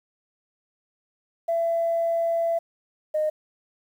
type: tone pair in turn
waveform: sine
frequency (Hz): 670 / 615.1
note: E5 / D#5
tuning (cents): +28 / -20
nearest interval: minor second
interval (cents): 148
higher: first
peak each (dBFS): -20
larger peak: neither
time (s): 1.48-2.59 / 3.14-3.3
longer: first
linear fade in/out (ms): 10
effects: tanh soft clip ceiling -16 dBFS + 9-bit